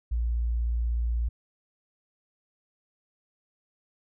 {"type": "tone", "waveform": "sine", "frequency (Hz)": 58.27, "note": "A#1", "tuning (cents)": 0, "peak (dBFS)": -24, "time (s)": [0.11, 1.29], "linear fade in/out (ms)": 10, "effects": []}